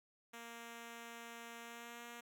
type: tone with pitch glide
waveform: 5% pulse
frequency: 233.1 to 237 Hz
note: A#3 to A#3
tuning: 0 to +29 cents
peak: -38 dBFS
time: 0.33-2.21 s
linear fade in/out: 10 ms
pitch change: +29 cents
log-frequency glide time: 1.6-2.04 s
effects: none